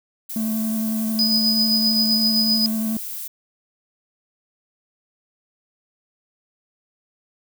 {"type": "noise", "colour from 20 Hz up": "violet", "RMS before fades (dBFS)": -31, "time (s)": [0.29, 3.28], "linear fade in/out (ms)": 10}
{"type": "tone with vibrato", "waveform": "triangle", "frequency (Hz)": 220, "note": "A3", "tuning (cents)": 0, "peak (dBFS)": -19, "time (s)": [0.36, 2.97], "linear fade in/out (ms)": 2, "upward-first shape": "sine", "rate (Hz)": 11, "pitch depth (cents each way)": 17}
{"type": "tone with tremolo", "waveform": "sine", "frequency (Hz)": 4978, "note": "D#8", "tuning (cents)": 0, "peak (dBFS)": -15, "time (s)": [1.19, 2.66], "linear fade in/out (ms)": 0, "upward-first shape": "triangle", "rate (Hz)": 7.7, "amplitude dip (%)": 50}
{"effects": []}